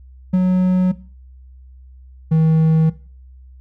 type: tone pair in turn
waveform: triangle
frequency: 183.8 / 159.58 Hz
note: F#3 / D#3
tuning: -11 / +44 cents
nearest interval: major second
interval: 245 cents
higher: first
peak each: -9 dBFS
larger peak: neither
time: 0.33-0.92 / 2.31-2.9 s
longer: neither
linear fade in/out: 10 ms
effects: noise-tail reverb RT60 0.4 s tail -18 dB re dry + added 64 Hz sine -39 dBFS peak until 3.6 s